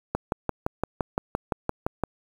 click train, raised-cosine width 1 ms, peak -10 dBFS, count 12, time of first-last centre 0.15-2.037 s, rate 5.83 Hz, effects 7-bit

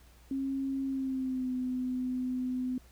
sine tone with pitch glide, 270.2 to 253.6 Hz, C#4 to B3, -44 to +46 cents, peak -30 dBFS, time 0.31-2.78 s, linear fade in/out 2 ms, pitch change -110 cents, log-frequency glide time 0.85-1.53 s, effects added 60 Hz sine -56 dBFS peak until 2.91 s + pink hiss -62 dBFS RMS until 2.91 s

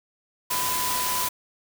sine tone in noise, 1000 Hz, B5, 21 cents sharp, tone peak -28 dBFS, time 0.5-1.29 s, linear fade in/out 10 ms, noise white, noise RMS -27 dBFS, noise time 0.5-1.29 s, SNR -4 dB, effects none

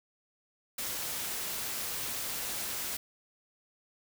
white noise, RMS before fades -36 dBFS, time 0.78-2.97 s, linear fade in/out 5 ms, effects none

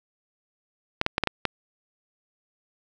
clicks, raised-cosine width 0.3 ms, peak -6 dBFS, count 6, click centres 1.014 / 1.064 / 1.181 / 1.237 / 1.273 / 1.453 s, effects none

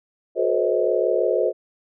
sine tone cluster, 365.4 / 430.8 / 497.5 / 538 / 635 Hz, F#4 / A4 / B4 / C5 / D#5, -22 / -37 / +13 / +48 / +35 cents, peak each -24 dBFS, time 0.35-1.53 s, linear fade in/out 50 ms, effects none

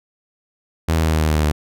sawtooth tone with pitch steps, 81.2 / 80.36 / 79.53 / 78.71 / 77.89 / 77.09 / 76.29 / 75.5 Hz, E2 / E2 / D#2 / D#2 / D#2 / D#2 / D#2 / D2, -26 / -44 / +38 / +21 / +2 / -15 / -34 / +48 cents, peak -11 dBFS, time 0.88-1.52 s, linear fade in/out 10 ms, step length 80 ms, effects none

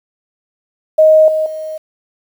sine tone with level steps, 626 Hz, D#5, 10 cents sharp, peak -4 / -12 / -21 dBFS, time 0.98-1.78 s, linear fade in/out 10 ms, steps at 1.28 / 1.46 s, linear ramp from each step 2 ms, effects 7-bit

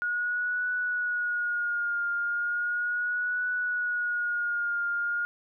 sine tone with vibrato, 1442 Hz, F#6, 45 cents flat, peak -26 dBFS, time 0.02-5.25 s, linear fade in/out 0 ms, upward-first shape triangle, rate 0.36 Hz, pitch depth 45 cents each way, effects none

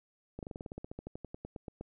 slowing click train, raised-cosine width 2 ms, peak -28 dBFS, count 20, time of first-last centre 0.39-1.81 s, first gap 38 ms, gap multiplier 1.07, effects none

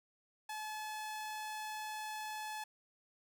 sawtooth tone, 859 Hz, A5, 42 cents flat, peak -37 dBFS, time 0.49-2.64 s, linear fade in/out 5 ms, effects none

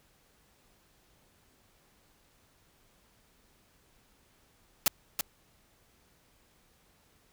white noise with echo, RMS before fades -23 dBFS, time 4.86-4.88 s, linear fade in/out 2 ms, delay 330 ms, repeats 1, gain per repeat -7 dB, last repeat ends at 5.21 s, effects pink hiss -66 dBFS RMS until 7.32 s

